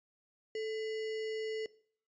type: tone with sample-and-hold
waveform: sine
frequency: 437.7 Hz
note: A4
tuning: 9 cents flat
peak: -34 dBFS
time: 0.55-1.66 s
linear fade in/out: 2 ms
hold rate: 2450 Hz
effects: noise-tail reverb RT60 0.5 s tail -19 dB re dry + resampled to 16000 Hz